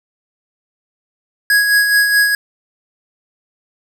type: tone with tremolo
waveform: square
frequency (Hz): 1661.2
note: G#6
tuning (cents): 0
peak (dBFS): -9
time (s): 1.5-2.35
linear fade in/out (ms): 2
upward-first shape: sine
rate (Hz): 4.7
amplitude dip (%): 45
effects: none